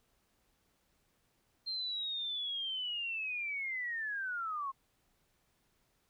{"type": "linear sweep", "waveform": "sine", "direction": "down", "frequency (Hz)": [4186, 1057], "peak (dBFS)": -35, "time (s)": [1.66, 4.72], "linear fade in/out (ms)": 20, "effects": ["pink hiss -75 dBFS RMS until 6.09 s"]}